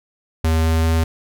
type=tone with pitch steps; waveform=square; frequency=80.5 / 80.97 / 81.44 Hz; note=E2 / E2 / E2; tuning=-41 / -30 / -20 cents; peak=-15 dBFS; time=0.44-1.04 s; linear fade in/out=5 ms; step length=200 ms; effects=none